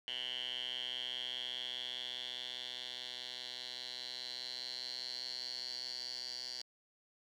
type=tone with band-pass filter sweep; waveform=10% pulse; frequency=124.9 Hz; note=B2; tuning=20 cents sharp; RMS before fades=-43 dBFS; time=0.08-6.62 s; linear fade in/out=0 ms; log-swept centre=3000 to 4700 Hz; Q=9.7; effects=none